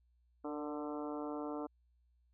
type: harmonic tone with a mistuned harmonic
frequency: 148.2 Hz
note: D3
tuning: 16 cents sharp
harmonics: 2 / 3 / 4 / 5 / 6 / 7 / 8 / 9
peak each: -41 / -45 / -47 / -49 / -51 / -52 / -53 / -54 dBFS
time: 0.44-1.67 s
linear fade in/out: 10 ms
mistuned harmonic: 3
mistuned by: +35 cents
effects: added 60 Hz sine -69 dBFS peak until 2.33 s